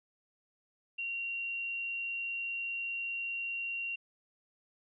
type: tone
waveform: sine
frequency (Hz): 2755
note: F7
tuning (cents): -24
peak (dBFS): -34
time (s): 0.98-3.96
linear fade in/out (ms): 10
effects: none